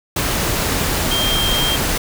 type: tone in noise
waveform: sine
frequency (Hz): 3190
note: G7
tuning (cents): +30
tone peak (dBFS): -18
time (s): 1.11-1.76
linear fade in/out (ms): 5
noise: pink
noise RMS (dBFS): -19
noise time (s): 0.16-1.98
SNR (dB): -2
effects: none